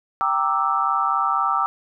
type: chord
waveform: sine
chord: E half-diminished seventh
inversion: first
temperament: equal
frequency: 784 / 932.3 / 1174.7 / 1318.5 Hz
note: G5 / Bb5 / D6 / E6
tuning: 0 / 0 / 0 / 0 cents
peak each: -25 / -27 / -22 / -22 dBFS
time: 0.21-1.66 s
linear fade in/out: 0 ms
effects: none